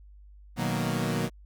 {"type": "chord", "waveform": "sawtooth", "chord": "B major seventh", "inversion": "none", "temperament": "equal", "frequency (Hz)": [123.47, 155.56, 185, 233.1], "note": ["B2", "D#3", "F#3", "A#3"], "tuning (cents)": [0, 0, 0, 0], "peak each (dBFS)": -28, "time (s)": [0.56, 1.3], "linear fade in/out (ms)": 50, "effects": ["added 50 Hz sine -48 dBFS peak until 1.45 s"]}